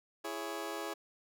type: chord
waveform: 20% pulse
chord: C# minor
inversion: first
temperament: just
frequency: 332.6 / 415.8 / 554.4 Hz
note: E4 / G#4 / C#5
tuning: +16 / +2 / 0 cents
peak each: -37 / -37 / -39 dBFS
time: 0.24-0.94 s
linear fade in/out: 10 ms
effects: none